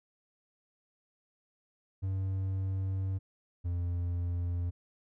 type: tone pair in turn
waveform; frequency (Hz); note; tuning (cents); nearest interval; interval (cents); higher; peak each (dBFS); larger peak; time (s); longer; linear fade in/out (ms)
triangle; 95.5 / 87.36; G2 / F2; -45 / +1; major second; 154; first; -28; neither; 2.02-3.19 / 3.64-4.71; first; 20
effects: none